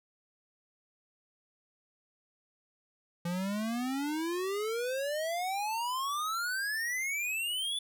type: exponential sweep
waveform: square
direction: up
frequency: 169.8 to 3500 Hz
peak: -32 dBFS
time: 3.25-7.79 s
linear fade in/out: 5 ms
effects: none